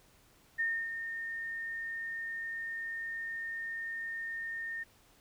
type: tone with ADSR envelope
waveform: sine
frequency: 1827 Hz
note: A#6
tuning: 35 cents flat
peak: -28 dBFS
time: 0.58-4.84 s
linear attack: 21 ms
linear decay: 280 ms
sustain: -8 dB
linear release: 15 ms
effects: pink hiss -64 dBFS RMS until 5.2 s